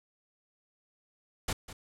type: noise with echo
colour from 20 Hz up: pink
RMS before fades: -31 dBFS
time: 1.48-1.53 s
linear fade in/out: 5 ms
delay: 200 ms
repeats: 1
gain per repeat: -14 dB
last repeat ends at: 1.73 s
effects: low-pass 11000 Hz 12 dB/octave